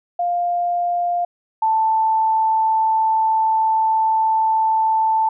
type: tone pair in turn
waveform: sine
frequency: 701 / 883.2 Hz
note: F5 / A5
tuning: +6 / +6 cents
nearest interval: major third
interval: 400 cents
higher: second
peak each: -17 / -14 dBFS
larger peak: second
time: 0.19-1.25 / 1.62-5.29 s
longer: second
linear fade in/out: 5 ms
effects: none